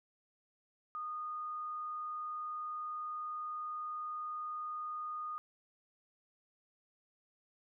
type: tone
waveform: sine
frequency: 1230 Hz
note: D#6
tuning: 20 cents flat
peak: -38 dBFS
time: 0.95-5.38 s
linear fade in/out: 0 ms
effects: none